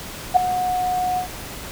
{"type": "tone with ADSR envelope", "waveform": "sine", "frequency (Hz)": 730, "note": "F#5", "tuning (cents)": -24, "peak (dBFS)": -6, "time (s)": [0.34, 1.28], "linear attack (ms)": 25, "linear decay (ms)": 6, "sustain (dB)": -13, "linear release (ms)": 100, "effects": ["pink hiss -34 dBFS RMS until 1.71 s"]}